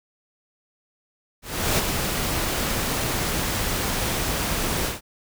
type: noise with ADSR envelope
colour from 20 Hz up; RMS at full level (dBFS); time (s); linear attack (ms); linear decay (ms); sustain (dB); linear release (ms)
pink; -20; 1.42-5.01; 360; 28; -5; 150
effects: none